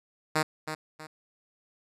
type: tone with echo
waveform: 5% pulse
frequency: 155.56 Hz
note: D#3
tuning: in tune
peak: -12 dBFS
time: 0.35-0.43 s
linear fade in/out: 10 ms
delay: 320 ms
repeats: 2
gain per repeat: -9 dB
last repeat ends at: 1.07 s
effects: low-pass 11000 Hz 12 dB/octave